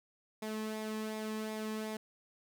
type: tone with flanger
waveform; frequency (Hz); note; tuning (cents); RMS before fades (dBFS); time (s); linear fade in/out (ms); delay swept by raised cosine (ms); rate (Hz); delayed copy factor
sawtooth; 216.9; A3; -25; -39; 0.42-1.97; 5; 0.67 to 1.43; 2.7; -0.5
effects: none